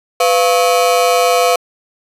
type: ring-modulated tone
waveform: 35% pulse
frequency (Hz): 597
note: D5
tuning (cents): +28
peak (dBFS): -5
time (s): 0.2-1.56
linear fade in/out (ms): 5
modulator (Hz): 97.2
effects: resampled to 32000 Hz